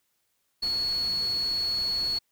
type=tone in noise; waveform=sine; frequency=4371 Hz; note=C#8; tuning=25 cents flat; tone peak=-25 dBFS; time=0.62-2.19 s; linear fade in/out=10 ms; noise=pink; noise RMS=-43 dBFS; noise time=0.62-2.19 s; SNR=+15 dB; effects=white hiss -74 dBFS RMS until 2.31 s

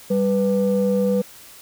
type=tone pair together; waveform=sine; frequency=196 / 493.9 Hz; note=G3 / B4; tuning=0 / 0 cents; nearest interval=octave + major third; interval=1600 cents; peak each=-18 dBFS; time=0.1-1.22 s; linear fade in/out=10 ms; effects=tanh soft clip ceiling -11 dBFS + white hiss -44 dBFS RMS until 1.61 s

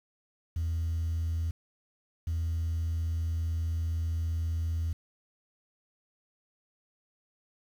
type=tone pair in turn; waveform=sine; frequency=82.41 / 82.41 Hz; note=E2 / E2; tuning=0 / 0 cents; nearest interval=unison; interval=0 cents; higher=neither; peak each=-26 dBFS; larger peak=neither; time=0.56-1.51 / 2.27-4.93 s; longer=second; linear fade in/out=5 ms; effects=tanh soft clip ceiling -26 dBFS + 9-bit

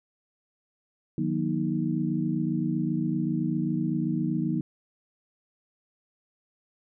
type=tone cluster; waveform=sine; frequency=154.2 / 181.9 / 239.3 / 313 Hz; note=D#3 / F#3 / A#3 / D#4; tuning=-15 / -29 / +46 / +10 cents; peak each=-30 dBFS; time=1.18-4.61 s; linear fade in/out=2 ms; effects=none

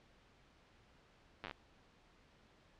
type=slowing click train; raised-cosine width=0.3 ms; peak=-28 dBFS; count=7; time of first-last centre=1.44-1.511 s; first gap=9 ms; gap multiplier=1.11; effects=pink hiss -67 dBFS RMS until 2.79 s + low-pass 4000 Hz 12 dB/octave

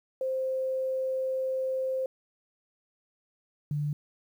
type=tone pair in turn; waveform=sine; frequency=523.3 / 147.4 Hz; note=C5 / D3; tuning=0 / +7 cents; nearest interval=octave + minor seventh; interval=2193 cents; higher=first; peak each=-27 dBFS; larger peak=neither; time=0.21-2.06 / 3.71-3.93 s; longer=first; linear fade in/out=2 ms; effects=10-bit

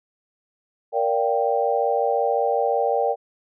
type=chord; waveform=sine; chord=G minor seventh; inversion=first; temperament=equal with one note detuned; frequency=466.2 / 580.6 / 698.5 / 784 Hz; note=Bb4 / D5 / F5 / G5; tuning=0 / -20 / 0 / 0 cents; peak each=-23 / -24 / -27 / -23 dBFS; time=0.92-3.16 s; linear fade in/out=50 ms; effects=none

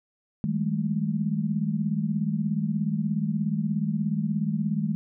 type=tone cluster; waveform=sine; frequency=158.7 / 198.7 / 215.5 Hz; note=D#3 / G3 / A3; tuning=+35 / +24 / -36 cents; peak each=-28 dBFS; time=0.44-4.95 s; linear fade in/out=0 ms; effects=none

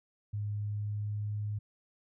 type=tone with pitch glide; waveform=sine; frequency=103.83 to 104.61 Hz; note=G#2 to G#2; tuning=0 to +13 cents; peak=-32 dBFS; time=0.33-1.59 s; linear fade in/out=10 ms; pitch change=+13 cents; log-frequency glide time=0.53-1.35 s; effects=none

